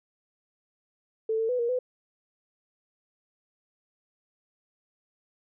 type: tone with pitch steps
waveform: sine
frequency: 442.5 / 448.4 / 498 / 471.2 / 503 Hz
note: A4 / A4 / B4 / A#4 / B4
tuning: +10 / +33 / +14 / +19 / +32 cents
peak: -24 dBFS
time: 1.29-1.79 s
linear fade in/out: 5 ms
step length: 100 ms
effects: none